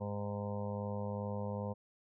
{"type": "harmonic tone", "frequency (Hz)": 102.5, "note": "G#2", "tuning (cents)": -22, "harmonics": [1, 2, 4, 5, 6, 7, 8, 9, 10], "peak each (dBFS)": [-40, -41, -49, -42, -49, -54, -53, -48, -55], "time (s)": [0, 1.74], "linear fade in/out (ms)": 20, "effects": []}